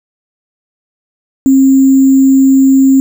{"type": "tone with sample-and-hold", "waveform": "sine", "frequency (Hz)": 268.2, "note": "C4", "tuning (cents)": 43, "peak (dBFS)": -3, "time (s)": [1.46, 3], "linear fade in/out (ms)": 0, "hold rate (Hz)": 7350, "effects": []}